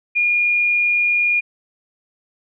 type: tone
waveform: sine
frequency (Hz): 2427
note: D#7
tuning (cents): -44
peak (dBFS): -14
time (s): 0.15-1.41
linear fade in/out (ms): 20
effects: none